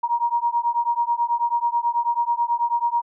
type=beating tone pair; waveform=sine; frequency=941 / 950.2 Hz; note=A#5 / A#5; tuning=+16 / +33 cents; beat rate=9.2 Hz; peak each=-22 dBFS; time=0.03-3.02 s; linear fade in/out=10 ms; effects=none